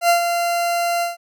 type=tone with ADSR envelope; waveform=40% pulse; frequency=690 Hz; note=F5; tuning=21 cents flat; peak=-10 dBFS; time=0.01-1.17 s; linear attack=82 ms; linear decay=110 ms; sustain=-7 dB; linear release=150 ms; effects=none